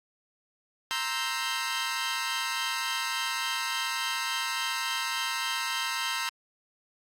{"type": "chord", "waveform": "15% pulse", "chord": "C dominant seventh", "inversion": "third", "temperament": "equal", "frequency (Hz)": [932.3, 1046.5, 1318.5, 1568], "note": ["Bb5", "C6", "E6", "G6"], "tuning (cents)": [0, 0, 0, 0], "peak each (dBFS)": -28, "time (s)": [0.91, 6.29], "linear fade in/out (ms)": 0, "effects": ["low-pass 12000 Hz 12 dB/octave", "Opus 48 kbps"]}